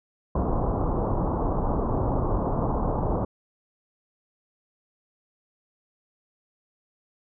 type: low-pass noise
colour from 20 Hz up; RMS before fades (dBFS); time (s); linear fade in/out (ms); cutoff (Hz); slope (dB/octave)
pink; -25; 0.35-3.25; 5; 1100; 48
effects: none